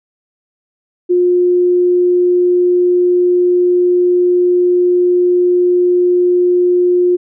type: tone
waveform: sine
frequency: 356.8 Hz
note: F4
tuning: 37 cents sharp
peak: -8 dBFS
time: 1.09-7.17 s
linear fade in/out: 20 ms
effects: none